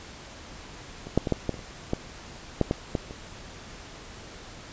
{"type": "clicks", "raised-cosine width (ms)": 2, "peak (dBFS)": [-24, -6, -14, -9, -12, -26, -29, -11, -7, -10, -11, -25], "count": 12, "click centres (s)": [1.07, 1.176, 1.272, 1.323, 1.493, 1.542, 1.592, 1.934, 2.613, 2.711, 2.952, 3.109], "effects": ["pink hiss -44 dBFS RMS until 4.72 s", "resampled to 16000 Hz"]}